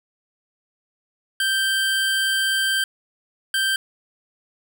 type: tone bursts at uneven times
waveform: 25% pulse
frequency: 1567 Hz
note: G6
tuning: 1 cent flat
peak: -15 dBFS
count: 2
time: 1.4-2.84 / 3.54-3.76 s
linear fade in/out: 2 ms
effects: none